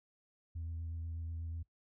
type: tone with vibrato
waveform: sine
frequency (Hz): 82.41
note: E2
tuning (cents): 0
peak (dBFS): -37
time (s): 0.55-1.63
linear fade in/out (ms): 10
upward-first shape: sine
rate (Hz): 8.2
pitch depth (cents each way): 17
effects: noise-tail reverb RT60 0.1 s tail -20 dB re dry + tanh soft clip ceiling -36 dBFS